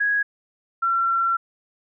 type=tone pair in turn; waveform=sine; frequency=1659 / 1358.9 Hz; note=G#6 / F6; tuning=-2 / -48 cents; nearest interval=minor third; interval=346 cents; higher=first; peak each=-18 dBFS; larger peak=neither; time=0-0.23 / 0.82-1.37 s; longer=second; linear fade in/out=10 ms; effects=none